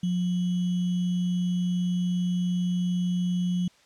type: tone with sample-and-hold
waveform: sine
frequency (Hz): 178.7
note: F3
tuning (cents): +40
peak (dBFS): -23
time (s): 0.03-3.68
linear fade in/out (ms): 5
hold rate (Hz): 3150
effects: white hiss -59 dBFS RMS until 3.85 s + low-pass 6000 Hz 12 dB/octave